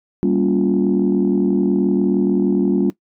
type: chord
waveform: sine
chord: G half-diminished seventh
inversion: none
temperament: just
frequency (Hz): 196 / 235.2 / 282.2 / 352.8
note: G3 / Bb3 / Db4 / F4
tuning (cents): 0 / +16 / +31 / +18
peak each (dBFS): -17 / -20 / -18 / -18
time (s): 0.23-2.9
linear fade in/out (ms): 0
effects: noise-tail reverb RT60 0.1 s tail -19 dB re dry + tanh soft clip ceiling -7 dBFS